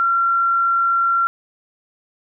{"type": "tone", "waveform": "sine", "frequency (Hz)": 1368, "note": "F6", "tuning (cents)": -36, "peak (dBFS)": -14, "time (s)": [0, 1.27], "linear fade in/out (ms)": 0, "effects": []}